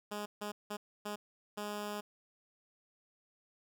10% pulse tone bursts at uneven times, 207.7 Hz, G#3, in tune, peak -30 dBFS, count 5, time 0.11-0.26 / 0.41-0.52 / 0.7-0.77 / 1.05-1.16 / 1.57-2.01 s, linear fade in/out 10 ms, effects none

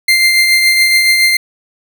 30% pulse tone with tremolo, 2093 Hz, C7, in tune, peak -3 dBFS, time 0.08-1.37 s, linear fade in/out 5 ms, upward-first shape triangle, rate 7.1 Hz, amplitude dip 40%, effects none

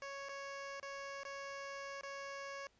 15% pulse tone with dropouts, 554.4 Hz, C#5, in tune, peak -38 dBFS, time 0.02-2.67 s, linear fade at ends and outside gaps 1 ms, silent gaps 0.287-0.292 / 0.799-0.828 / 1.234-1.251 / 2.011-2.033 s, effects pink hiss -73 dBFS RMS until 2.79 s + resampled to 16000 Hz

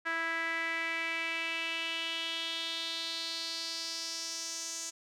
sawtooth tone with band-pass filter sweep, 329.6 Hz, E4, in tune, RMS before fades -36 dBFS, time 0.05-4.91 s, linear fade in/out 20 ms, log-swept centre 1700 to 6600 Hz, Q 4, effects none

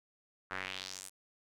square tone with band-pass filter sweep, 47.08 Hz, F#1, 31 cents sharp, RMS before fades -43 dBFS, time 0.5-1.1 s, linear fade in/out 20 ms, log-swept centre 1400 to 10000 Hz, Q 2.3, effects none

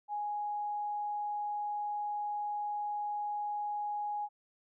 sine tone, 830.6 Hz, G#5, in tune, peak -33 dBFS, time 0.08-4.29 s, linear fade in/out 50 ms, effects none

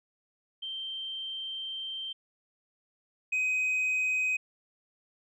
sine tone pair in turn, 3136 / 2516 Hz, G7 / D#7, 0 / +19 cents, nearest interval major third, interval 381 cents, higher first, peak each -34 / -23 dBFS, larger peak second, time 0.62-2.13 / 3.32-4.37 s, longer first, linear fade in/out 10 ms, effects tanh soft clip ceiling -25 dBFS

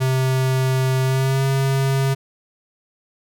square tone with pitch glide, 130.81 to 135.34 Hz, C3 to C#3, 0 to -41 cents, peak -17 dBFS, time 0-2.15 s, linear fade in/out 20 ms, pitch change +59 cents, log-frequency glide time 1.03-1.44 s, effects none

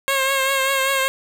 10% pulse tone with vibrato, 539 Hz, C#5, 49 cents flat, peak -9 dBFS, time 0.08-1.08 s, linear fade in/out 0 ms, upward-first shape triangle, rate 5.1 Hz, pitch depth 41 cents each way, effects 7-bit

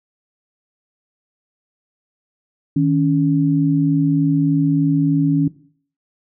sine tone pair together, 156.7 / 280 Hz, D#3 / C#4, +13 / +18 cents, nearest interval minor seventh, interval 1005 cents, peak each -16 / -15 dBFS, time 2.76-5.48 s, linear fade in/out 5 ms, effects noise-tail reverb RT60 0.5 s tail -17 dB re dry

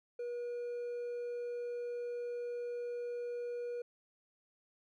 triangle tone with hard clipping, 481.7 Hz, B4, 43 cents flat, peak -38 dBFS, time 0.19-3.82 s, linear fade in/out 5 ms, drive 5 dB, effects none

